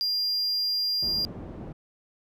triangle tone, 4800 Hz, D8, 37 cents sharp, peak -23 dBFS, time 0.01-1.25 s, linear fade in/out 0 ms
white low-pass noise, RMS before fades -39 dBFS, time 1.02-1.73 s, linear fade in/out 10 ms, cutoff 310 Hz, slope 12 dB/octave
effects none

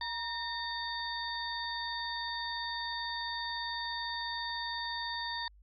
harmonic tone with a mistuned harmonic, 914 Hz, A#5, 34 cents flat, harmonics 1 / 2 / 4 / 5, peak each -39 / -40 / -41 / -41 dBFS, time 0.01-5.48 s, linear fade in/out 2 ms, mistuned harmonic 1, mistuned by +58 cents, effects added 50 Hz sine -56 dBFS peak until 5.62 s

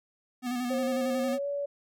square tone with vibrato, 246.9 Hz, B3, in tune, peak -30 dBFS, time 0.42-1.39 s, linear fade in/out 50 ms, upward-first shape square, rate 11 Hz, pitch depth 34 cents each way
sine tone with pitch glide, 531 to 569.1 Hz, C5 to C#5, +25 to +45 cents, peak -29 dBFS, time 0.7-1.66 s, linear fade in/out 10 ms, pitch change +120 cents, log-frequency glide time 1.19-1.47 s
effects none

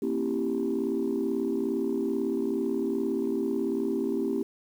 sine chord, A# diminished seventh, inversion none, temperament equal with one note detuned, 233.1 / 270.9 / 329.6 / 392 Hz, A#3 / C#4 / E4 / G4, 0 / -40 / 0 / 0 cents, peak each -31 / -30 / -31 / -29 dBFS, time 0.02-4.43 s, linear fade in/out 5 ms, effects tanh soft clip ceiling -19 dBFS + 9-bit

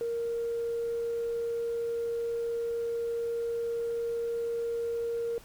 sine tone, 466.2 Hz, A#4, in tune, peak -28 dBFS, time 0.01-5.38 s, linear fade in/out 0 ms, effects tanh soft clip ceiling -25 dBFS + pink hiss -54 dBFS RMS until 5.44 s

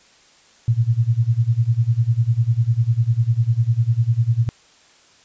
sine tone with tremolo, 116.3 Hz, A#2, 4 cents flat, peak -11 dBFS, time 0.68-4.49 s, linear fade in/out 0 ms, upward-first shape sine, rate 10 Hz, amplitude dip 90%, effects white hiss -52 dBFS RMS until 5.24 s + resampled to 16000 Hz

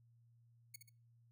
5% pulse tone with echo, 2217 Hz, C#7, in tune, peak -37 dBFS, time 0.74-0.76 s, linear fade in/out 5 ms, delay 67 ms, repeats 2, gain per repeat -7 dB, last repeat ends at 0.894 s, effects noise-tail reverb RT60 0.4 s tail -23 dB re dry + added 117 Hz sine -66 dBFS peak until 1.31 s

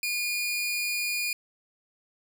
sawtooth tone pair together, 2432 / 4333 Hz, D#7 / C#8, -40 / -40 cents, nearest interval minor seventh, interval 1000 cents, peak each -24 / -36 dBFS, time 0.03-1.33 s, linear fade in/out 2 ms, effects none

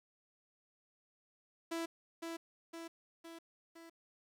sawtooth tone with echo, 331.8 Hz, E4, 11 cents sharp, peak -33 dBFS, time 1.71-1.86 s, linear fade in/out 10 ms, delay 510 ms, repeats 4, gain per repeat -4 dB, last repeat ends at 3.9 s, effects low-pass 12000 Hz 12 dB/octave + 11-bit

